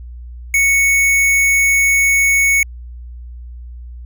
square tone, 2217 Hz, C#7, in tune, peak -11 dBFS, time 0.54-2.63 s, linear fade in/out 2 ms, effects added 60 Hz sine -29 dBFS peak until 4.05 s

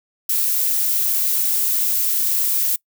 violet noise, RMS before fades -19 dBFS, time 0.29-2.76 s, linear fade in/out 5 ms, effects noise-tail reverb RT60 0.1 s tail -24 dB re dry

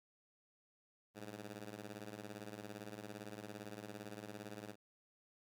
10% pulse ring-modulated tone, 104.9 Hz, G#2, 18 cents sharp, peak -36 dBFS, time 1.14-4.76 s, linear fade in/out 50 ms, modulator 96.1 Hz, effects high-pass 60 Hz 12 dB/octave + 13-bit

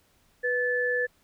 sine tone pair together, 493 / 1740.2 Hz, B4 / A6, -3 / -20 cents, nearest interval octave + minor seventh, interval 2183 cents, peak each -27 / -26 dBFS, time 0.43-1.07 s, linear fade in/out 20 ms, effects pink hiss -65 dBFS RMS until 1.23 s

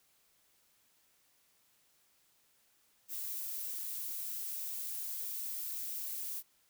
violet noise, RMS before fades -40 dBFS, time 3.08-6.43 s, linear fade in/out 50 ms, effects white hiss -71 dBFS RMS until 6.69 s

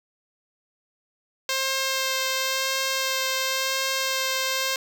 5% pulse tone with vibrato, 529 Hz, C5, 19 cents sharp, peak -12 dBFS, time 1.49-4.76 s, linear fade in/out 2 ms, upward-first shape sine, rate 0.95 Hz, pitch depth 10 cents each way, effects none

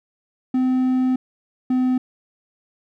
triangle tone pair in turn, 256.6 / 254.8 Hz, C4 / C4, -34 / -46 cents, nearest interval unison, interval 12 cents, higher first, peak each -14 dBFS, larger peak neither, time 0.54-1.16 / 1.7-1.98 s, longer first, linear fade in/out 5 ms, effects none

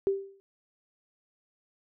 sine tone with exponential decay, 392 Hz, G4, in tune, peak -20 dBFS, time 0.07-0.4 s, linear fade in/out 0 ms, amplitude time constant 71 ms, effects none

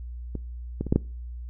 clicks, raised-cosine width 3 ms, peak -19 / -14 / -19 / -7 / -6 dBFS, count 5, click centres 0.353 / 0.81 / 0.867 / 0.925 / 0.96 s, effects noise-tail reverb RT60 0.4 s tail -24 dB re dry + added 60 Hz sine -34 dBFS peak until 1.49 s

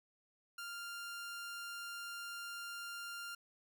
sawtooth tone, 1396 Hz, F6, 1 cent flat, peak -40 dBFS, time 0.58-3.35 s, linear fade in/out 5 ms, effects none

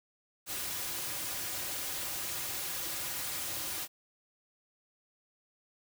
white noise with comb filter, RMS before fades -37 dBFS, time 0.46-3.88 s, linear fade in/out 50 ms, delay 4.5 ms, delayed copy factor -0.55, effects none

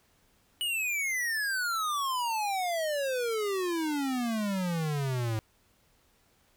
square exponential sweep, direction down, 2960 to 107.7 Hz, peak -29 dBFS, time 0.61-5.39 s, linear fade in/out 0 ms, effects pink hiss -67 dBFS RMS until 6.56 s

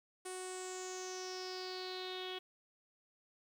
sawtooth tone with low-pass filter sweep, 370 Hz, F#4, in tune, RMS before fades -44 dBFS, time 0.25-2.39 s, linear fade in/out 10 ms, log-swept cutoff 9300 to 3300 Hz, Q 7, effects 11-bit

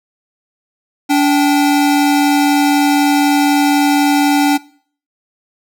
square tone pair together, 288 / 780 Hz, D4 / G5, -34 / -9 cents, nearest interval octave + perfect fourth, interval 1725 cents, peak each -11 / -17 dBFS, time 1.09-4.58 s, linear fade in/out 20 ms, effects noise-tail reverb RT60 0.5 s tail -21 dB re dry

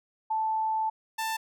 sine / sawtooth tone pair in turn, 878 / 887.7 Hz, A5 / A5, -4 / +15 cents, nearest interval unison, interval 19 cents, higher second, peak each -25 dBFS, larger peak neither, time 0.3-0.9 / 1.18-1.37 s, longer first, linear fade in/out 10 ms, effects none

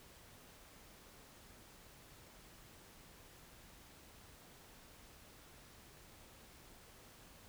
silence, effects pink hiss -60 dBFS RMS until 7.48 s

